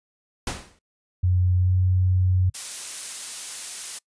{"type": "noise with exponential decay", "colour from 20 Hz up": "pink", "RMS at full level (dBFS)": -25, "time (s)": [0.47, 0.79], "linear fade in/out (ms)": 2, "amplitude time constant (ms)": 69}
{"type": "tone with pitch glide", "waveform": "sine", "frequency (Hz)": [90.7, 92.13], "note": ["F#2", "F#2"], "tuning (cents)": [-34, -7], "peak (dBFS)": -17, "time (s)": [1.23, 2.5], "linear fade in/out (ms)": 10, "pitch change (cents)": 27, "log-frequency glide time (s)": [1.59, 1.72]}
{"type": "noise", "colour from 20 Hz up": "blue", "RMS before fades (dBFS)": -30, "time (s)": [2.54, 3.99], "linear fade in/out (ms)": 10}
{"effects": ["noise-tail reverb RT60 0.1 s tail -24 dB re dry", "resampled to 22050 Hz"]}